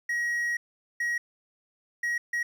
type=tone bursts at uneven times; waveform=triangle; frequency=1900 Hz; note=A#6; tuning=33 cents sharp; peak=-24 dBFS; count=4; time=0.09-0.57 / 1-1.18 / 2.03-2.18 / 2.33-2.43 s; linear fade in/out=5 ms; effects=11-bit